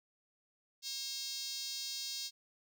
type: tone with high-pass filter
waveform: 5% pulse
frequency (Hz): 540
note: C#5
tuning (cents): -45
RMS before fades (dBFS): -41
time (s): 0.82-2.31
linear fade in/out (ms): 50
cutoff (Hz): 4400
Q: 2.3
effects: none